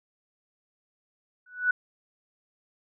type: tone with exponential growth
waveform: sine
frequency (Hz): 1480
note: F#6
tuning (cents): 0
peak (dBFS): -17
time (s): 1.46-1.71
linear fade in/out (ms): 5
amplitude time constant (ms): 54
effects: none